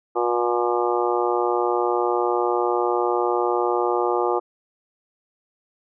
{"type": "harmonic tone", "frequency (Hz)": 120, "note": "B2", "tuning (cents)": -49, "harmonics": [3, 4, 5, 6, 7, 8, 9, 10], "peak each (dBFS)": [-23, -25, -31, -28, -26, -33, -31, -29], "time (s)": [0.15, 4.4], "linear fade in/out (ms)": 20, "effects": []}